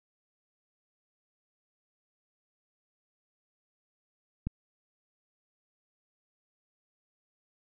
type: click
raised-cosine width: 5 ms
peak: -19 dBFS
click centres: 4.47 s
effects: none